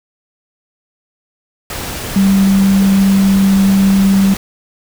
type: tone in noise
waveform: sine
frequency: 194.7 Hz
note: G3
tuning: 12 cents flat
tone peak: -7 dBFS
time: 2.16-4.34 s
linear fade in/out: 2 ms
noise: pink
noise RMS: -23 dBFS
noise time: 1.7-4.37 s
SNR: +13 dB
effects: none